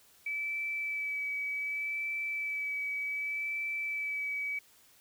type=tone with vibrato; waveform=sine; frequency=2300 Hz; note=D7; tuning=37 cents flat; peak=-32 dBFS; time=0.26-4.59 s; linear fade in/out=5 ms; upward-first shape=sine; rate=0.66 Hz; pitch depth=17 cents each way; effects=white hiss -62 dBFS RMS until 5 s